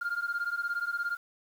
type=beating tone pair; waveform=sine; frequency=1396.9 / 1413.9 Hz; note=F6 / F6; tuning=0 / +21 cents; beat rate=17 Hz; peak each=-31 dBFS; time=0.01-1.17 s; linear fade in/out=10 ms; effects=tanh soft clip ceiling -26 dBFS + 9-bit